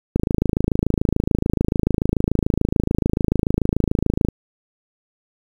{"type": "click train", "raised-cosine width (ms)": 3, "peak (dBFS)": -4, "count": 112, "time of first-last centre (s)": [0.16, 4.286], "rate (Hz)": 26.9, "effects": ["7-bit"]}